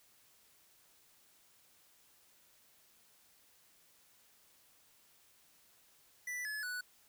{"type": "tone with pitch steps", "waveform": "square", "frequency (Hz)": [1975.5, 1709.9, 1480], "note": ["B6", "A6", "F#6"], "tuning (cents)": [0, -50, 0], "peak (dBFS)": -39, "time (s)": [6.27, 6.81], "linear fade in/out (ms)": 5, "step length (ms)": 180, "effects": ["white hiss -67 dBFS RMS until 7.08 s"]}